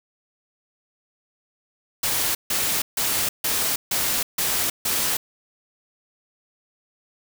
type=noise bursts; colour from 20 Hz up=white; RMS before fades=-23 dBFS; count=7; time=2.03-5.17 s; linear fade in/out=5 ms; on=320 ms; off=150 ms; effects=none